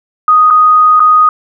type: tone with dropouts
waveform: sine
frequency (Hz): 1244.5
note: D#6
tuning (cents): 0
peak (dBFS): -3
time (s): 0.28-1.29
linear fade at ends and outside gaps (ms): 2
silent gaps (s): 0.503-0.507 / 0.996-1.002
effects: none